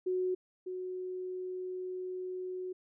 sine tone pair in turn, 368 / 368 Hz, F#4 / F#4, -9 / -9 cents, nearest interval unison, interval 0 cents, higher neither, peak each -29 / -36 dBFS, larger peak first, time 0.06-0.35 / 0.66-2.73 s, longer second, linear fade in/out 10 ms, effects none

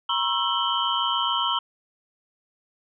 sine tone cluster, 953 / 1080 / 1329 / 2991 / 3182 Hz, A#5 / C#6 / E6 / F#7 / G7, +38 / -45 / +14 / +18 / +25 cents, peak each -28 dBFS, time 0.09-1.59 s, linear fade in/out 5 ms, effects none

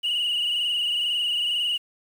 sine tone with frequency modulation, 2900 Hz, F#7, 35 cents flat, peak -20 dBFS, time 0.03-1.78 s, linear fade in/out 20 ms, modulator 22.1 Hz, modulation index 4, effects tanh soft clip ceiling -20 dBFS + 8-bit

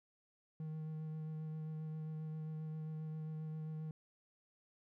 triangle tone with vibrato, 156.5 Hz, D#3, 10 cents sharp, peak -39 dBFS, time 0.6-3.91 s, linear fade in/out 2 ms, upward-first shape sine, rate 7.5 Hz, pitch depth 13 cents each way, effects none

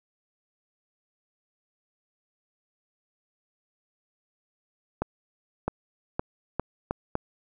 accelerating click train, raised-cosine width 1 ms, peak -12 dBFS, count 6, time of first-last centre 5.02-7.154 s, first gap 660 ms, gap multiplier 0.78, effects none

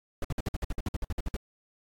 brown noise bursts, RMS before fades -30 dBFS, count 15, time 0.22-1.366 s, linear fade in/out 2 ms, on 26 ms, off 54 ms, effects AAC 64 kbps

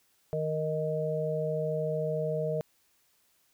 harmonic tone, 155.56 Hz, D#3, in tune, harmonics 1 / 3 / 4, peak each -33 / -32 / -32 dBFS, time 0.33-2.61 s, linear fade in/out 0 ms, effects white hiss -69 dBFS RMS until 3.53 s

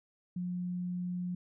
sine tone, 178.8 Hz, F3, 41 cents sharp, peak -33 dBFS, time 0.36-1.35 s, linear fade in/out 5 ms, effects none

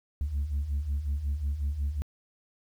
sine beating tone pair, 67.8 / 73.3 Hz, C#2 / D2, -38 / -3 cents, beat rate 5.5 Hz, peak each -32 / -27 dBFS, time 0.21-2.02 s, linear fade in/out 0 ms, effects tanh soft clip ceiling -24 dBFS + 10-bit

